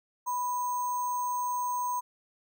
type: tone with sample-and-hold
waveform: sine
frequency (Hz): 987.8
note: B5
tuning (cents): 0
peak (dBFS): -28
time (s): 0.26-2.01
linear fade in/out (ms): 20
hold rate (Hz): 7350
effects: none